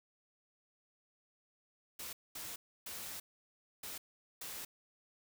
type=noise bursts at uneven times; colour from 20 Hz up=white; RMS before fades=-45 dBFS; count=5; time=1.99-2.13 / 2.35-2.56 / 2.86-3.2 / 3.83-3.98 / 4.41-4.65 s; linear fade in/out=5 ms; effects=none